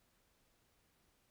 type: silence
effects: pink hiss -75 dBFS RMS until 1.3 s